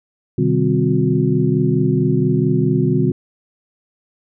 sine tone cluster, 128.2 / 152.6 / 193.8 / 258.5 / 361 Hz, C3 / D#3 / G3 / C4 / F#4, -35 / -33 / -20 / -21 / -43 cents, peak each -19 / -18 / -21 / -20 / -20 dBFS, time 0.38-3.12 s, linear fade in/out 5 ms, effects none

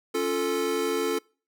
square chord, Db augmented, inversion none, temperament equal, 277.2 / 349.2 / 440 Hz, Db4 / F4 / A4, 0 / 0 / 0 cents, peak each -33 / -31 / -27 dBFS, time 0.14-1.19 s, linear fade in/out 10 ms, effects noise-tail reverb RT60 0.4 s tail -26 dB re dry

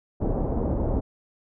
pink low-pass noise, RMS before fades -25 dBFS, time 0.2-1.01 s, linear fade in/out 20 ms, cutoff 720 Hz, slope 24 dB/octave, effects none

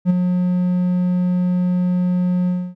triangle tone with ADSR envelope, 180 Hz, F#3, 47 cents flat, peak -7 dBFS, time 0.05-2.75 s, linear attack 49 ms, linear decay 16 ms, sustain -6 dB, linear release 270 ms, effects none

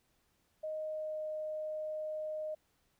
sine tone with pitch glide, 622.3 to 618 Hz, D#5 to D#5, 0 to -12 cents, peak -36 dBFS, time 0.63-2.55 s, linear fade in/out 10 ms, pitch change -12 cents, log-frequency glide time 0.74-1.26 s, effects pink hiss -75 dBFS RMS until 2.99 s

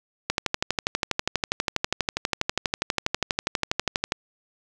click train, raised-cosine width 0.2 ms, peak -5 dBFS, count 48, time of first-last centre 0.3-4.121 s, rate 12.3 Hz, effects none

